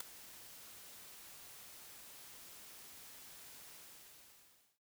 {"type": "noise with ADSR envelope", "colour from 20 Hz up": "white", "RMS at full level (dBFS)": -36, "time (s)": [0, 4.79], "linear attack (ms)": 6, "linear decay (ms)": 4, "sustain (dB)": -19, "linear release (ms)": 1100, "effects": []}